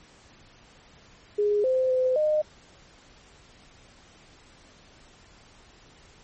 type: tone with pitch steps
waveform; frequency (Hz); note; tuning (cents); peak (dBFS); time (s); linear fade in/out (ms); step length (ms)
sine; 414.7 / 517 / 512 / 611; G#4 / C5 / C5 / D#5; -3 / -21 / -38 / -32; -20; 1.38-2.42; 10; 260
effects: pink hiss -54 dBFS RMS until 6.23 s + MP3 32 kbps